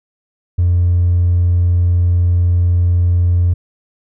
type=tone with hard clipping; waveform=sine; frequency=88 Hz; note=F2; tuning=14 cents sharp; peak=-10 dBFS; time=0.58-3.54 s; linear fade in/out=10 ms; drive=1 dB; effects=none